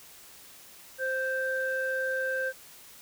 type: tone pair together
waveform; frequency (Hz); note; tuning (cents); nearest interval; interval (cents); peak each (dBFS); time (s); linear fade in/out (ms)
sine; 523.3 / 1568.1; C5 / G6; 0 / 0; octave + perfect fifth; 1900; -30 / -29; 0.98-2.53; 50
effects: tanh soft clip ceiling -20 dBFS + white hiss -51 dBFS RMS until 3.01 s